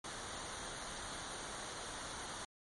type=noise with comb filter; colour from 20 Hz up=pink; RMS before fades=-45 dBFS; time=0.04-2.45 s; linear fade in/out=5 ms; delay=0.39 ms; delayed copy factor=-0.6; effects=MP3 48 kbps